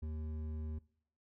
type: tone with hard clipping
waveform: sine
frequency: 77.78 Hz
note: D#2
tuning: in tune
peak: -40 dBFS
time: 0.02-0.79 s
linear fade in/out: 10 ms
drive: 9 dB
effects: noise-tail reverb RT60 0.6 s tail -22 dB re dry